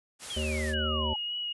white noise, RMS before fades -40 dBFS, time 0.19-0.75 s, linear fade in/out 50 ms
sine exponential sweep, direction down, 3398 to 830.6 Hz, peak -34 dBFS, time 0.3-1.16 s, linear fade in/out 5 ms
harmonic tone, 76.7 Hz, D#2, 24 cents flat, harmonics 1 / 3 / 5 / 7 / 8, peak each -31 / -36 / -38 / -39 / -40 dBFS, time 0.36-1.14 s, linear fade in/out 10 ms
sine tone with vibrato, 2900 Hz, F#7, 35 cents flat, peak -31 dBFS, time 0.73-1.53 s, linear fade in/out 10 ms, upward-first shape sine, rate 3.5 Hz, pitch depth 19 cents each way
effects resampled to 24000 Hz

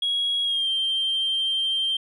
sine tone with pitch glide, 3313 to 3154 Hz, G#7 to G7, -5 to +10 cents, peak -20 dBFS, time 0.02-1.97 s, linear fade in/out 5 ms, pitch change -85 cents, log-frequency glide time 0.44-0.69 s, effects tanh soft clip ceiling -18 dBFS

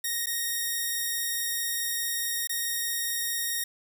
5% pulse tone with dropouts, 1864.7 Hz, A#6, in tune, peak -17 dBFS, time 0.04-3.64 s, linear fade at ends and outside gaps 5 ms, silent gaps 0.26-0.268 / 2.473-2.494 s, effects none

